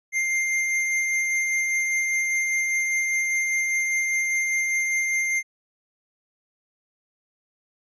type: tone with tremolo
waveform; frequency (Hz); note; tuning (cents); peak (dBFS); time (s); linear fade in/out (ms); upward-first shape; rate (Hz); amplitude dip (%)
square; 2103; C7; +8; -21; 0.12-5.43; 50; sine; 5; 25
effects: resampled to 22050 Hz